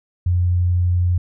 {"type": "tone", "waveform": "sine", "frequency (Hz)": 88.8, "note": "F2", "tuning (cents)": 29, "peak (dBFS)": -14, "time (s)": [0.26, 1.18], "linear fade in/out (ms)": 5, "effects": []}